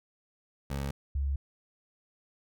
20% pulse / sine tone pair in turn, 69.3 / 69.3 Hz, C#2 / C#2, 0 / 0 cents, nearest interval unison, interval 0 cents, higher neither, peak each -27 dBFS, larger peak neither, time 0.7-0.91 / 1.15-1.36 s, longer neither, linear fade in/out 5 ms, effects none

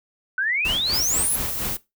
sine exponential sweep, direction up, 1480 to 11460 Hz, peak -20 dBFS, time 0.38-1.36 s, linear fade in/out 2 ms
pink noise with tremolo, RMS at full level -29 dBFS, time 0.65-1.77 s, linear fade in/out 0 ms, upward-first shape sine, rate 4.2 Hz, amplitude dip 75%
violet noise, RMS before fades -28 dBFS, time 0.93-1.77 s, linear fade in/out 10 ms
effects noise-tail reverb RT60 0.2 s tail -18 dB re dry

